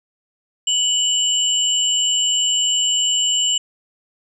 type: tone pair together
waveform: sine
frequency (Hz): 2960 / 7397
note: F#7 / A#8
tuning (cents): 0 / -14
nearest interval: octave + major third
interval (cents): 1586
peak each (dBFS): -17 / -20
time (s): 0.67-3.58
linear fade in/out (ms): 5
effects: none